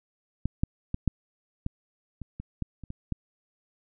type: clicks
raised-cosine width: 5 ms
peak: -14 / -11 / -16 / -10 / -17 / -25 / -24 / -17 / -29 / -24 / -16 dBFS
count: 11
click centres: 0.456 / 0.635 / 0.944 / 1.077 / 1.664 / 2.217 / 2.4 / 2.623 / 2.837 / 2.904 / 3.123 s
effects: none